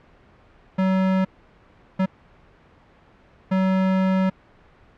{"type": "tone bursts at uneven times", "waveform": "square", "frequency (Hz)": 188.8, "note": "F#3", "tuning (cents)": 35, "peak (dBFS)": -18, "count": 3, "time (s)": [[0.78, 1.25], [1.99, 2.06], [3.51, 4.3]], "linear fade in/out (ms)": 10, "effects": ["pink hiss -53 dBFS RMS until 4.97 s", "low-pass 2000 Hz 12 dB/octave"]}